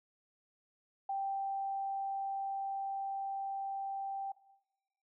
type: tone with level ramp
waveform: sine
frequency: 784 Hz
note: G5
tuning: in tune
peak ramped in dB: -33 to -36 dBFS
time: 1.09-4.32 s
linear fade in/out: 5 ms
effects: noise-tail reverb RT60 0.9 s tail -17 dB re dry